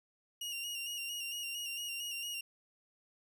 sawtooth tone with vibrato, 2827 Hz, F7, 20 cents sharp, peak -35 dBFS, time 0.41-2.41 s, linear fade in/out 5 ms, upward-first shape square, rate 4.4 Hz, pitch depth 34 cents each way, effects none

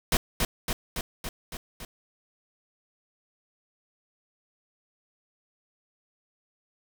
pink noise with echo, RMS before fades -22 dBFS, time 0.12-0.17 s, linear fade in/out 2 ms, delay 280 ms, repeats 6, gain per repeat -3 dB, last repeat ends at 1.85 s, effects none

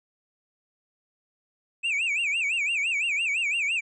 triangle tone with vibrato, 2500 Hz, D#7, 8 cents sharp, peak -22 dBFS, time 1.83-3.81 s, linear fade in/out 20 ms, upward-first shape sine, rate 5.9 Hz, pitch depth 200 cents each way, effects resampled to 22050 Hz

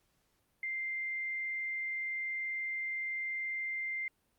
sine tone, 2093 Hz, C7, in tune, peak -34 dBFS, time 0.63-4.08 s, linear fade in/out 2 ms, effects pink hiss -75 dBFS RMS until 4.38 s + Opus 48 kbps

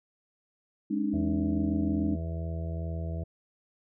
sine chord, Ab suspended fourth, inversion none, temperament equal with one note detuned, 207.7 / 277.2 / 304 Hz, Ab3 / Db4 / Eb4, 0 / 0 / -40 cents, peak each -30 / -32 / -30 dBFS, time 0.9-2.16 s, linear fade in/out 10 ms
harmonic tone, 82.3 Hz, E2, 2 cents flat, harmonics 1 / 2 / 4 / 5 / 6 / 7 / 8, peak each -32 / -37 / -46 / -50 / -48 / -52 / -44 dBFS, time 1.13-3.24 s, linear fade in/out 10 ms
effects none

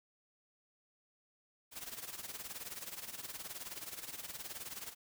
white noise with tremolo, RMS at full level -43 dBFS, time 1.71-4.95 s, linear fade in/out 50 ms, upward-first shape sine, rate 19 Hz, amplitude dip 75%, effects none

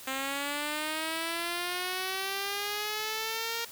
5% pulse linear sweep, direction up, 263.3 to 466.2 Hz, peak -20 dBFS, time 0.07-3.65 s, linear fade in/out 5 ms, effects white hiss -47 dBFS RMS until 3.71 s

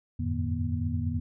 sine tone cluster, 86.4 / 95.5 / 110.1 / 149.9 / 240.1 Hz, F2 / G2 / A2 / D3 / B3, -18 / -45 / +2 / +36 / -49 cents, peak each -30 / -36 / -34 / -36 / -33 dBFS, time 0.19-1.2 s, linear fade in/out 10 ms, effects none

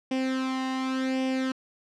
sawtooth tone with flanger, 261.6 Hz, C4, in tune, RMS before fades -28 dBFS, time 0.11-1.52 s, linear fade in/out 5 ms, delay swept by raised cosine 0.36 to 1.05 ms, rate 0.89 Hz, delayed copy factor +0.7, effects low-pass 5000 Hz 12 dB/octave

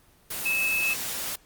sine tone in noise, 2600 Hz, E7, 24 cents flat, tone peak -23 dBFS, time 0.45-0.94 s, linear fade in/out 10 ms, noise white, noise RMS -32 dBFS, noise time 0.3-1.36 s, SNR +6 dB, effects pink hiss -59 dBFS RMS until 1.45 s + Opus 24 kbps

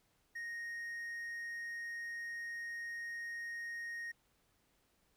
triangle tone, 1864.7 Hz, A#6, in tune, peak -39 dBFS, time 0.35-4.12 s, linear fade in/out 10 ms, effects pink hiss -75 dBFS RMS until 5.16 s

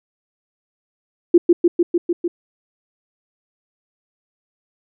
sine tone with echo, 345.3 Hz, F4, 20 cents flat, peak -5 dBFS, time 1.34-1.38 s, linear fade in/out 5 ms, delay 150 ms, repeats 6, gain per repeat -2 dB, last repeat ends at 2.28 s, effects none

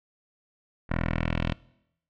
10% pulse tone with low-pass filter sweep, 41.2 Hz, E1, in tune, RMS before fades -28 dBFS, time 0.89-1.54 s, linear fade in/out 20 ms, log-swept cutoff 1800 to 3200 Hz, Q 2.2, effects noise-tail reverb RT60 0.8 s tail -22 dB re dry

